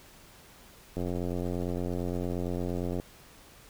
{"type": "click train", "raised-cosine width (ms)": 2, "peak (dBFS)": -20, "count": 181, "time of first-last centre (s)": [0.97, 2.999], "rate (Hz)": 88.7, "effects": ["pink hiss -54 dBFS RMS until 3.69 s"]}